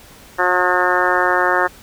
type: harmonic tone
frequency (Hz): 180.4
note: F#3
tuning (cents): -44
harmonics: 2 / 3 / 4 / 5 / 6 / 7 / 8 / 9 / 10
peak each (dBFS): -22 / -22 / -22 / -22 / -22 / -22 / -22 / -22 / -22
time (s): 0.38-1.68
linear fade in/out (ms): 20
effects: pink hiss -43 dBFS RMS until 1.82 s